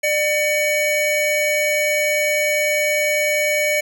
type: tone pair together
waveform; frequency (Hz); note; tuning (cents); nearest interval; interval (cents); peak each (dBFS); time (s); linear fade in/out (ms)
square; 597.3 / 2255; D5 / C#7; +29 / +29; octave + major seventh; 2300; -20; 0.03-3.81; 10
effects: none